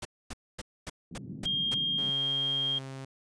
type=noise bursts; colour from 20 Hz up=pink; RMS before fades=-38 dBFS; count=7; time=0.02-1.744 s; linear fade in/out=5 ms; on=32 ms; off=250 ms
type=band-pass noise; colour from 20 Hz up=pink; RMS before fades=-42 dBFS; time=1.11-2.1 s; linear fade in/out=5 ms; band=140 to 250 Hz; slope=24 dB/octave
type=tone; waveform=sine; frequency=3220 Hz; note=G7; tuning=46 cents sharp; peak=-27 dBFS; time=1.45-2.79 s; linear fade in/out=10 ms
type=tone with pitch glide; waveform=sawtooth; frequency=135.3 to 133.82 Hz; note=C#3 to C3; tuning=-42 to +39 cents; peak=-35 dBFS; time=1.98-3.05 s; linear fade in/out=5 ms; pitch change=-19 cents; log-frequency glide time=2.55-2.65 s
effects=resampled to 22050 Hz